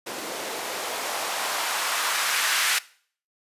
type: noise with band-pass filter sweep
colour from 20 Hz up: blue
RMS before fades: -27 dBFS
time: 0.06-2.79 s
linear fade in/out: 10 ms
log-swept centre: 350 to 1700 Hz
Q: 1.3
effects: noise-tail reverb RT60 0.5 s tail -20 dB re dry + resampled to 32000 Hz